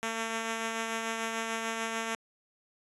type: tone with tremolo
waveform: 5% pulse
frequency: 225.8 Hz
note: A3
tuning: 45 cents sharp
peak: -19 dBFS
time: 0.03-2.15 s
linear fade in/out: 0 ms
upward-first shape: triangle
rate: 6.8 Hz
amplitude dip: 35%
effects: resampled to 24000 Hz